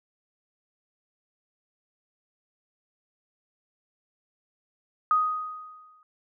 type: tone with exponential decay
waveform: sine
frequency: 1248 Hz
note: D#6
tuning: 5 cents sharp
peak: -17 dBFS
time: 5.11-6.03 s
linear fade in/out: 1 ms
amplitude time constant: 200 ms
effects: none